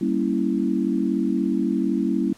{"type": "chord", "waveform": "sine", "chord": "G diminished seventh", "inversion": "none", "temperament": "equal", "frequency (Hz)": [196, 233.1, 277.2, 329.6], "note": ["G3", "Bb3", "Db4", "Fb4"], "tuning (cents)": [0, 0, 0, 0], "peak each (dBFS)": -25, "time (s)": [0.01, 2.33], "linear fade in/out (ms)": 5, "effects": ["pink hiss -52 dBFS RMS until 2.37 s", "low-pass 11000 Hz 12 dB/octave"]}